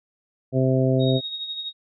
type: harmonic tone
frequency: 130.81 Hz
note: C3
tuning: in tune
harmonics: 1 / 2 / 3 / 4 / 5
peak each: -20 / -23 / -25 / -26 / -27 dBFS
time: 0.52-1.21 s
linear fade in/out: 50 ms
type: tone with tremolo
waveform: sine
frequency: 3756 Hz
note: A#7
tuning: 12 cents sharp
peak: -26 dBFS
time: 0.99-1.73 s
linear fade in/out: 50 ms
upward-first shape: triangle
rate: 12 Hz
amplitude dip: 60%
effects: none